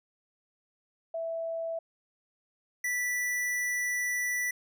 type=tone pair in turn; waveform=sine / square; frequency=659.3 / 1968.8 Hz; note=E5 / B6; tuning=0 / -6 cents; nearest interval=octave + perfect fifth; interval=1894 cents; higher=second; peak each=-31 / -29 dBFS; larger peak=second; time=1.14-1.79 / 2.84-4.51 s; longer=second; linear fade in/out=5 ms; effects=none